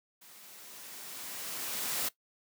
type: noise with level ramp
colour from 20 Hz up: white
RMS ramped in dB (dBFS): -55 to -32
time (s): 0.21-2.09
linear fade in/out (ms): 10
effects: noise-tail reverb RT60 0.1 s tail -17 dB re dry + high-pass 150 Hz 12 dB/octave